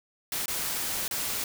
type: noise with dropouts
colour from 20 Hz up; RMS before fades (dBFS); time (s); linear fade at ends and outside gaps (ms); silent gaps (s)
white; -31; 0.32-1.44; 2; 0.458-0.48 / 1.08-1.11
effects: none